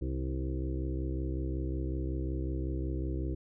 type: harmonic tone with a mistuned harmonic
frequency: 65.41 Hz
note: C2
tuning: in tune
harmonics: 1 / 2 / 4 / 5 / 6 / 7 / 8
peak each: -33 / -38 / -43 / -39 / -44 / -51 / -51 dBFS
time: 0.01-3.35 s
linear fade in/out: 10 ms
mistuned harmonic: 7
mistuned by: +31 cents
effects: none